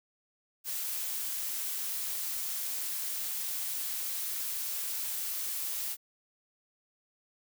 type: noise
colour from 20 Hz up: blue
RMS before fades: -35 dBFS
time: 0.64-5.97 s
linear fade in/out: 50 ms
effects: none